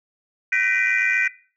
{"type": "tone cluster", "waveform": "sine", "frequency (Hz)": [1524, 1889, 2003, 2360, 2448], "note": ["G6", "A#6", "B6", "D7", "D#7"], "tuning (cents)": [-49, 22, 24, 8, -29], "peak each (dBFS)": -23, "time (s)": [0.52, 1.28], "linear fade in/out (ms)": 5, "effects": ["noise-tail reverb RT60 0.4 s tail -19 dB re dry", "tanh soft clip ceiling -10 dBFS"]}